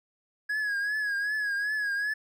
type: tone with vibrato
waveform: triangle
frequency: 1668 Hz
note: G#6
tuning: 7 cents sharp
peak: -25 dBFS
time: 0.49-2.14 s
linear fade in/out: 10 ms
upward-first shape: triangle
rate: 2.6 Hz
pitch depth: 73 cents each way
effects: none